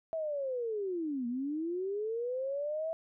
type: linear two-way sweep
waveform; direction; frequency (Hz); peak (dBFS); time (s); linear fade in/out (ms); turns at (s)
sine; down then up; 658 to 233.1 to 658; -32; 0.13-2.93; 0; 1.27
effects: none